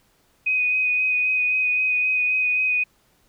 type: tone with vibrato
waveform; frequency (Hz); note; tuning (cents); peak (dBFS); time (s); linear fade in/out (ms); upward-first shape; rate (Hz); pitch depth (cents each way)
sine; 2500; D#7; +8; -18; 0.46-2.84; 10; sine; 3.8; 16
effects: pink hiss -62 dBFS RMS until 3.28 s